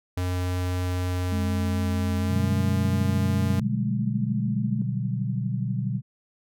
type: tone with pitch glide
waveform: square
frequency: 90.4 to 93.48 Hz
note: F#2 to F#2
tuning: -40 to +18 cents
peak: -25 dBFS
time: 0.17-3.6 s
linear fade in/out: 5 ms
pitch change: +58 cents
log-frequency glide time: 2.16-2.5 s
type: tone with vibrato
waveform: sine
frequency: 210 Hz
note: G#3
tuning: 19 cents sharp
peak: -27 dBFS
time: 1.32-4.82 s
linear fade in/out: 2 ms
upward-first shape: sine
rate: 6.7 Hz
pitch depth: 22 cents each way
type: chord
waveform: sine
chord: G major seventh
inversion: first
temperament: just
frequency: 122.5 / 147 / 183.75 / 196 Hz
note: B2 / D3 / F#3 / G3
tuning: -14 / +2 / -12 / 0 cents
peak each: -27 / -31 / -32 / -32 dBFS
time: 2.28-6.02 s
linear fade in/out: 50 ms
effects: none